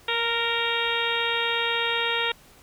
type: harmonic tone with a mistuned harmonic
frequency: 464.1 Hz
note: A#4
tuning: 8 cents flat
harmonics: 1 / 2 / 3 / 4 / 5 / 6 / 7 / 8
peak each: -31 / -31 / -31 / -31 / -31 / -31 / -31 / -31 dBFS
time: 0.08-2.32 s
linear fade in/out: 5 ms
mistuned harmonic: 1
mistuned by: +17 cents
effects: pink hiss -53 dBFS RMS until 2.62 s